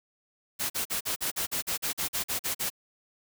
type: noise bursts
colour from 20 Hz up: white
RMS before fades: -30 dBFS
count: 14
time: 0.59-2.702 s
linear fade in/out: 20 ms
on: 110 ms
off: 44 ms
effects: none